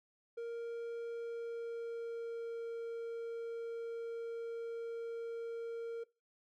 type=tone with pitch glide; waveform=triangle; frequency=466.2 to 462.4 Hz; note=A#4 to A#4; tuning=0 to -14 cents; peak=-37 dBFS; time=0.37-6.04 s; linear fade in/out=10 ms; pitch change=-14 cents; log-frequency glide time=1.07-2.65 s; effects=noise-tail reverb RT60 0.3 s tail -21 dB re dry